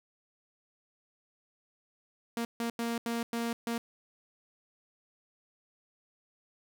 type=tone bursts at uneven times; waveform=sawtooth; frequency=233.1 Hz; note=A#3; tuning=in tune; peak=-27 dBFS; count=6; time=2.37-2.45 / 2.6-2.7 / 2.79-2.98 / 3.06-3.23 / 3.33-3.53 / 3.67-3.78 s; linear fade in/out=2 ms; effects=none